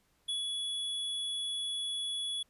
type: tone with ADSR envelope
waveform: square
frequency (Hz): 3390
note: G#7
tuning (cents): +35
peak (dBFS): -32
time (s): 0.28-2.43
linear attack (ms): 11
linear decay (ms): 140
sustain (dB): -2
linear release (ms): 6
effects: pink hiss -72 dBFS RMS until 2.49 s + resampled to 32000 Hz